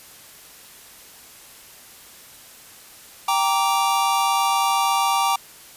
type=chord; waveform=square; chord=G minor; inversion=none; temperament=equal with one note detuned; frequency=784 / 932.3 / 1165.9 Hz; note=G5 / Bb5 / D6; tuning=0 / 0 / -13 cents; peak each=-23 dBFS; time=3.28-5.36 s; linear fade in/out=5 ms; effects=white hiss -45 dBFS RMS until 5.76 s + resampled to 32000 Hz